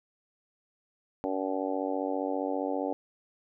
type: harmonic tone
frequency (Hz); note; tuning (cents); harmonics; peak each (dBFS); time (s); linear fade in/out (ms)
95; F#2; +46; 3 / 4 / 5 / 6 / 7 / 8 / 9; -33 / -39 / -35 / -35 / -41 / -37 / -41; 1.24-2.93; 0
effects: none